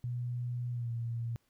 sine tone with pitch glide, 122 to 116.76 Hz, B2 to A#2, -21 to +3 cents, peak -33 dBFS, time 0.04-1.36 s, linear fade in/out 0 ms, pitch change -76 cents, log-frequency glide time 0.71-0.91 s, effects pink hiss -75 dBFS RMS until 1.49 s

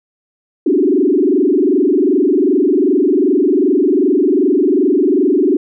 sine tone with frequency modulation, 331.9 Hz, E4, 12 cents sharp, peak -9 dBFS, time 0.66-5.57 s, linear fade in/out 5 ms, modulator 22.6 Hz, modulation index 2.9, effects none

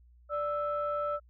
sine tone pair together, 587.3 / 1318.5 Hz, D5 / E6, 0 / 0 cents, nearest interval octave + major second, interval 1400 cents, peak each -31 / -32 dBFS, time 0.29-1.2 s, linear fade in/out 50 ms, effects tanh soft clip ceiling -22 dBFS + added 60 Hz sine -56 dBFS peak until 1.29 s

